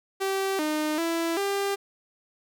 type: tone with pitch steps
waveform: sawtooth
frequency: 387.5 / 305.9 / 332.7 / 397.7 Hz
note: G4 / D#4 / E4 / G4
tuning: -20 / -29 / +16 / +25 cents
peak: -21 dBFS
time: 0.2-1.76 s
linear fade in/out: 20 ms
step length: 390 ms
effects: none